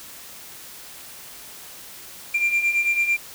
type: beating tone pair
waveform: sine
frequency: 2373 / 2382 Hz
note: D7 / D7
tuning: +17 / +24 cents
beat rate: 9 Hz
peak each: -23 / -18 dBFS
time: 2.34-3.17 s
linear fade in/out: 10 ms
effects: tanh soft clip ceiling -15 dBFS + white hiss -41 dBFS RMS until 3.34 s